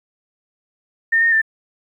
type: tone with pitch steps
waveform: sine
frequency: 1819 / 1842 / 1780 Hz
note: A#6 / A#6 / A6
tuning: -43 / -21 / +20 cents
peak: -12 dBFS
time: 1.12-1.417 s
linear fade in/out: 10 ms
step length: 99 ms
effects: 9-bit